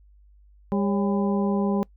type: harmonic tone with a mistuned harmonic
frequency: 200.7 Hz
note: G3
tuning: 41 cents sharp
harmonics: 1 / 2 / 3 / 4 / 5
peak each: -22 / -28 / -32 / -34 / -36 dBFS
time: 0.72-1.83 s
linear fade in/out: 0 ms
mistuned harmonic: 3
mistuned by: -130 cents
effects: noise-tail reverb RT60 0.1 s tail -24 dB re dry + added 50 Hz sine -51 dBFS peak until 1.96 s